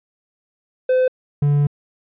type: tone pair in turn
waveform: triangle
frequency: 512 / 144.63 Hz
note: C5 / D3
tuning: -38 / -26 cents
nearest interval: octave + minor seventh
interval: 2188 cents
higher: first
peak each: -11 dBFS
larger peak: neither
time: 0.89-1.08 / 1.42-1.67 s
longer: second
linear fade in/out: 5 ms
effects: resampled to 8000 Hz